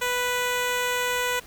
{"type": "tone", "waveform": "10% pulse", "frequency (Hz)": 493.9, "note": "B4", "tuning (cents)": 0, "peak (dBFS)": -15, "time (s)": [0.01, 1.4], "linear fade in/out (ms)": 10, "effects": ["pink hiss -48 dBFS RMS until 1.46 s"]}